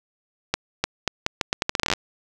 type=accelerating click train; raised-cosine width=0.2 ms; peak=-3 dBFS; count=17; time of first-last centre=0.54-1.936 s; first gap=300 ms; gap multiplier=0.79; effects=none